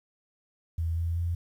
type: tone with pitch steps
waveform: sine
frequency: 82.5 / 83.99 / 85.51 Hz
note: E2 / E2 / F2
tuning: +2 / +33 / -36 cents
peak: -26 dBFS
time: 0.78-1.35 s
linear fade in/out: 5 ms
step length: 190 ms
effects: 10-bit